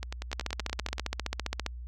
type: two click trains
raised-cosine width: 0.2 ms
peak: -13 / -19 dBFS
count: 21 / 11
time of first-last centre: 0.33-1.663 / 0.03-0.982 s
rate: 15 / 10.5 Hz
effects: added 60 Hz sine -38 dBFS peak until 1.87 s